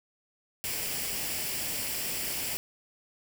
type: noise with comb filter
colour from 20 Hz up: white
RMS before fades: -33 dBFS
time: 0.64-2.57 s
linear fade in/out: 0 ms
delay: 0.39 ms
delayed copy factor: +0.5
effects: none